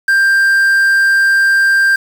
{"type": "tone with quantisation", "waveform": "triangle", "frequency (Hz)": 1585, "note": "G6", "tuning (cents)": 19, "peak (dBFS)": -6, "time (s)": [0.08, 1.96], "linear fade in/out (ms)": 5, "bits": 5, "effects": []}